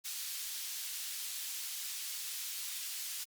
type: high-pass noise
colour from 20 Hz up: pink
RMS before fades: -41 dBFS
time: 0.04-3.25 s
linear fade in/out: 20 ms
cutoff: 3700 Hz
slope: 12 dB/octave
effects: Opus 48 kbps